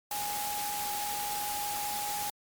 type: tone in noise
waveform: sine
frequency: 826 Hz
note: G#5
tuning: 10 cents flat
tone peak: -34 dBFS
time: 0.11-2.3 s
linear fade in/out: 2 ms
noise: white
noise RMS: -36 dBFS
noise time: 0.11-2.3 s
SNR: -1 dB
effects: MP3 96 kbps